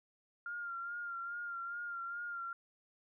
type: tone with vibrato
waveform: sine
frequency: 1396.9 Hz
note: F6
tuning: in tune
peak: -39 dBFS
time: 0.46-2.53 s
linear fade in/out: 2 ms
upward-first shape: sine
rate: 2.4 Hz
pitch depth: 35 cents each way
effects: none